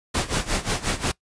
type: noise with tremolo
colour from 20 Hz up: pink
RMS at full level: -22 dBFS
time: 0.14-1.12 s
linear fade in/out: 10 ms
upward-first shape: sine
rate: 5.6 Hz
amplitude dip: 85%
effects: noise-tail reverb RT60 0.1 s tail -21 dB re dry + resampled to 22050 Hz